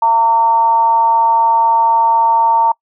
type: tone with frequency modulation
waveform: sine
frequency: 914 Hz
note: A#5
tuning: 34 cents flat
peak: -8 dBFS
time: 0.02-2.72 s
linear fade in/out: 5 ms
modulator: 235 Hz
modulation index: 0.34
effects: noise-tail reverb RT60 0.1 s tail -26 dB re dry